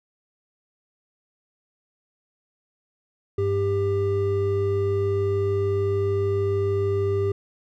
triangle tone pair together, 99.25 / 397 Hz, G2 / G4, +22 / +22 cents, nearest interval 2 octaves, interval 2400 cents, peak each -23 / -20 dBFS, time 3.38-7.32 s, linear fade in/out 5 ms, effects none

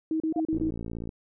sine tone bursts, 318 Hz, D#4, 38 cents sharp, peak -24 dBFS, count 5, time 0.11-0.701 s, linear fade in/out 2 ms, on 91 ms, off 34 ms
sine tone with exponential growth, 698.5 Hz, F5, in tune, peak -25 dBFS, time 0.31-0.4 s, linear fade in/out 5 ms, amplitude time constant 19 ms
click train, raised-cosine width 3 ms, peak -23 dBFS, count 33, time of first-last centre 0.53-1.091 s, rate 57 Hz
effects none

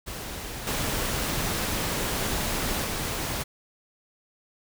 pink noise with level steps, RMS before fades -36 / -28 / -30 dBFS, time 0.06-3.44 s, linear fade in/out 20 ms, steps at 0.67 / 2.84 s, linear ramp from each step 2 ms, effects none

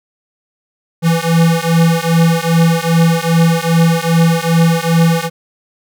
square beating tone pair, 164.81 / 167.31 Hz, E3 / E3, 0 / +26 cents, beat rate 2.5 Hz, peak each -13 dBFS, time 1.02-5.3 s, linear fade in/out 50 ms, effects none

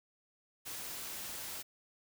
white noise, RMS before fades -43 dBFS, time 0.65-1.63 s, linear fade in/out 20 ms, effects none

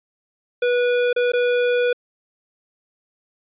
square tone with dropouts, 488.6 Hz, B4, 19 cents flat, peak -17 dBFS, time 0.62-1.93 s, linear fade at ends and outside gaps 5 ms, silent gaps 1.13-1.162 / 1.32-1.334 s, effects resampled to 8000 Hz

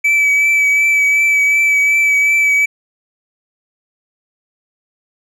triangle tone with vibrato, 2300 Hz, D7, 37 cents flat, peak -8 dBFS, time 0.04-2.66 s, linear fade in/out 10 ms, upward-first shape triangle, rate 2.7 Hz, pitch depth 25 cents each way, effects none

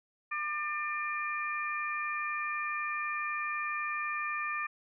harmonic tone, 598 Hz, D5, 31 cents sharp, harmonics 2 / 3 / 4, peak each -35 / -37 / -37 dBFS, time 0.31-4.67 s, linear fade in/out 10 ms, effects none

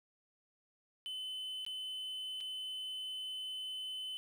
triangle tone with dropouts, 3035 Hz, F#7, 43 cents sharp, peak -38 dBFS, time 1.06-4.17 s, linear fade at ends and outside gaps 0 ms, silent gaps 1.65-1.664 / 2.405-2.409 s, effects 12-bit

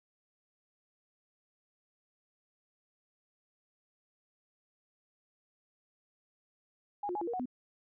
sine tone with pitch steps, 820 / 356.3 / 837 / 341.8 / 472.1 / 738 / 251.1 Hz, G#5 / F4 / G#5 / F4 / A#4 / F#5 / B3, -22 / +35 / +13 / -37 / +22 / -5 / +29 cents, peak -33 dBFS, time 7.03-7.457 s, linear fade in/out 5 ms, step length 61 ms, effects none

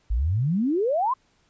sine exponential sweep, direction up, 49 to 1089 Hz, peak -20 dBFS, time 0.1-1.14 s, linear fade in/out 10 ms, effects pink hiss -65 dBFS RMS until 1.49 s + resampled to 16000 Hz

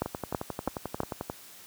two click trains, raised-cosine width 1 ms, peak -13 / -18 dBFS, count 4 / 15, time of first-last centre 0.02-1.004 / 0.06-1.299 s, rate 3.05 / 11.3 Hz, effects white hiss -50 dBFS RMS until 1.66 s + high-pass 60 Hz 12 dB/octave

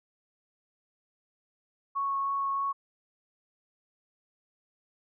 sine tone with vibrato, 1104 Hz, C#6, 7 cents flat, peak -27 dBFS, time 1.95-2.73 s, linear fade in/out 20 ms, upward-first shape triangle, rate 3.2 Hz, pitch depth 9 cents each way, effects none

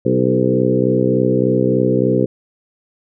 harmonic tone with a mistuned harmonic, 63.4 Hz, B1, 46 cents sharp, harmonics 2 / 3 / 4 / 5 / 6 / 7 / 8, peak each -20 / -20 / -20 / -20 / -20 / -20 / -20 dBFS, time 0.05-2.26 s, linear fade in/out 10 ms, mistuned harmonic 6, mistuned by +23 cents, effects none

